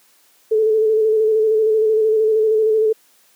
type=tone with vibrato; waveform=sine; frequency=436.2 Hz; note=A4; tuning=15 cents flat; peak=-12 dBFS; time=0.51-2.93 s; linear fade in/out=10 ms; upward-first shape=square; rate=13 Hz; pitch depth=26 cents each way; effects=white hiss -55 dBFS RMS until 3.35 s + high-pass 200 Hz 12 dB/octave